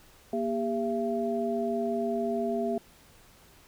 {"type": "tone cluster", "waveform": "sine", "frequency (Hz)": [236.3, 402, 674], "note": ["A#3", "G4", "E5"], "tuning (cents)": [24, 44, 38], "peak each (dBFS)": -31, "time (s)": [0.33, 2.78], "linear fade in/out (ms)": 2, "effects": ["pink hiss -57 dBFS RMS until 3.67 s"]}